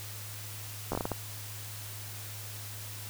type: slowing click train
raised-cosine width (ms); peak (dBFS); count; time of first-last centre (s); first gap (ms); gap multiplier
1; -17; 7; 0.92-1.117; 13; 1.37
effects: added 104 Hz sine -43 dBFS peak until 3.09 s + white hiss -44 dBFS RMS until 3.09 s